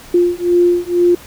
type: beating tone pair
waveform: sine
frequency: 349.9 / 352 Hz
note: F4 / F4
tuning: +3 / +14 cents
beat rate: 2.1 Hz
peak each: -13 dBFS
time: 0.14-1.15 s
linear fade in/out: 5 ms
effects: pink hiss -38 dBFS RMS until 1.26 s